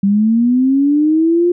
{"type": "linear sweep", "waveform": "sine", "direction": "up", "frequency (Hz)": [194.4, 355.3], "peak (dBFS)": -9, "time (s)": [0.03, 1.52], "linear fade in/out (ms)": 5, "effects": []}